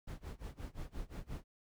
brown noise with tremolo, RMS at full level -42 dBFS, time 0.07-1.44 s, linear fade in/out 10 ms, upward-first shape sine, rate 5.7 Hz, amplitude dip 95%, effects none

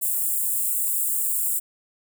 white high-pass noise, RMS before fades -24 dBFS, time 0.01-1.6 s, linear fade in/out 20 ms, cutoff 7400 Hz, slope 96 dB/octave, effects none

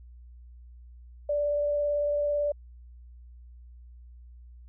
sine tone with vibrato, 584 Hz, D5, 10 cents flat, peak -24 dBFS, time 1.29-2.52 s, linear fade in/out 5 ms, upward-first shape sine, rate 18 Hz, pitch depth 10 cents each way, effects added 60 Hz sine -46 dBFS peak until 4.68 s

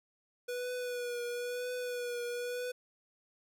square tone with vibrato, 488.9 Hz, B4, 18 cents flat, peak -36 dBFS, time 0.48-2.72 s, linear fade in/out 10 ms, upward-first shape triangle, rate 1 Hz, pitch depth 35 cents each way, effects none

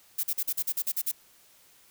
violet noise bursts, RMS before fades -28 dBFS, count 10, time 0.18-1.117 s, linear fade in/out 10 ms, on 55 ms, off 43 ms, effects white hiss -59 dBFS RMS until 1.9 s

